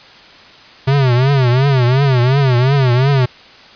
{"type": "tone with vibrato", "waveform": "square", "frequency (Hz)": 130.81, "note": "C3", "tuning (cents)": 0, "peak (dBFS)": -10, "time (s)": [0.87, 3.26], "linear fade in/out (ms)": 10, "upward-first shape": "triangle", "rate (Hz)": 2.8, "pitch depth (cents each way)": 170, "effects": ["white hiss -40 dBFS RMS until 3.75 s", "resampled to 11025 Hz"]}